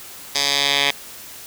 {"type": "tone with band-pass filter sweep", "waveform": "10% pulse", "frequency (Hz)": 141.1, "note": "C#3", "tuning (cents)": 31, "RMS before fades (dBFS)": -19, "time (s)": [0.35, 0.91], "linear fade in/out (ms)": 2, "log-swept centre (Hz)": [4900, 3000], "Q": 2, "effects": ["white hiss -38 dBFS RMS until 1.46 s"]}